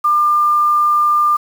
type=tone with quantisation; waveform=sine; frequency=1198 Hz; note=D6; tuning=34 cents sharp; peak=-10 dBFS; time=0.04-1.37 s; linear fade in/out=10 ms; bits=6; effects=none